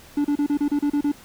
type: tone bursts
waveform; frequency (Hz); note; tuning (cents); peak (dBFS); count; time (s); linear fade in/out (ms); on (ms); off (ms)
triangle; 290.2; D4; -21; -16; 9; 0.17-1.118; 5; 76; 33
effects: pink hiss -47 dBFS RMS until 1.24 s